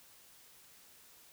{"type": "silence", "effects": ["white hiss -60 dBFS RMS until 1.32 s"]}